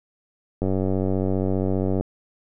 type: click train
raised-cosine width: 2 ms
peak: -11 dBFS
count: 133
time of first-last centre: 0.62-2.009 s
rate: 95 Hz
effects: none